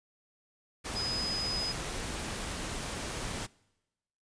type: tone in noise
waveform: sine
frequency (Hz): 5020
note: D#8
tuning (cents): +15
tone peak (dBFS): -32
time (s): 0.95-1.73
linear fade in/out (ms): 20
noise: pink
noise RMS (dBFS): -37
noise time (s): 0.84-3.47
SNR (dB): +2
effects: noise-tail reverb RT60 1.0 s tail -24 dB re dry + resampled to 22050 Hz